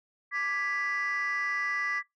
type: chord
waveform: sine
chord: G# diminished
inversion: second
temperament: equal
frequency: 1174.7 / 1661.2 / 1975.5 Hz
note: D6 / G#6 / B6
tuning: 0 / 0 / 0 cents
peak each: -33 / -34 / -28 dBFS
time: 0.31-2.03 s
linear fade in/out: 50 ms
effects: noise-tail reverb RT60 0.2 s tail -24 dB re dry + tanh soft clip ceiling -24 dBFS